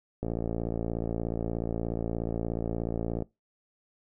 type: click train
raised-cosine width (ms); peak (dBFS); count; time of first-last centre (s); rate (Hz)
2; -18; 171; 0.23-3.223; 56.8
effects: noise-tail reverb RT60 0.2 s tail -21 dB re dry